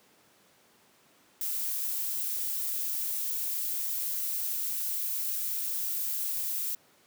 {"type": "noise", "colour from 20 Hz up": "violet", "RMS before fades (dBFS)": -32, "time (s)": [1.41, 6.75], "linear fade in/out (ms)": 2, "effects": ["pink hiss -62 dBFS RMS until 7.06 s", "high-pass 200 Hz 12 dB/octave"]}